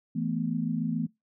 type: chord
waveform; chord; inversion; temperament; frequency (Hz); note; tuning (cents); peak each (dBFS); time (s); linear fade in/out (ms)
sine; E suspended fourth; none; equal; 164.81 / 220 / 246.9; E3 / A3 / B3; 0 / 0 / 0; -31; 0.15-1.07; 10
effects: noise-tail reverb RT60 0.2 s tail -24 dB re dry